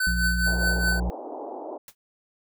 square tone with tremolo, 1513 Hz, F#6, 38 cents sharp, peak -21 dBFS, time 0-1 s, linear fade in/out 5 ms, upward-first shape triangle, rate 4.8 Hz, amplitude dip 70%
harmonic tone, 59.8 Hz, A#1, 45 cents sharp, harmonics 1 / 2 / 3, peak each -24 / -39 / -30 dBFS, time 0.07-1.1 s, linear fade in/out 0 ms
white band-pass noise, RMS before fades -36 dBFS, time 0.46-1.78 s, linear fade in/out 10 ms, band 280 to 850 Hz, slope 48 dB/octave
white noise with exponential decay, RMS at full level -38 dBFS, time 1.88-1.95 s, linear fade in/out 2 ms, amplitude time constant 15 ms
effects none

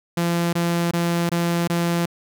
sawtooth tone bursts, 171 Hz, F3, 36 cents flat, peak -15 dBFS, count 5, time 0.17-2.058 s, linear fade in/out 5 ms, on 360 ms, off 22 ms, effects none

